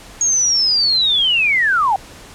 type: linear sweep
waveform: sine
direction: down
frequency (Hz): 6645 to 740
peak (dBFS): -12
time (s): 0.21-1.96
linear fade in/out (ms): 2
effects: pink hiss -39 dBFS RMS until 2.34 s + low-pass 10000 Hz 12 dB/octave